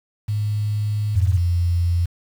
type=tone; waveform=sine; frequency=105.1 Hz; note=G#2; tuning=21 cents sharp; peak=-19 dBFS; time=0.28-1.38 s; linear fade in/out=10 ms
type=tone with pitch glide; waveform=sine; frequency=87.31 to 86.56 Hz; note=F2 to F2; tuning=0 to -15 cents; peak=-16 dBFS; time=1.15-2.06 s; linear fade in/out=10 ms; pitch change=-15 cents; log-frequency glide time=1.43-1.82 s
effects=7-bit